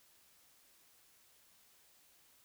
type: silence
effects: white hiss -67 dBFS RMS until 2.44 s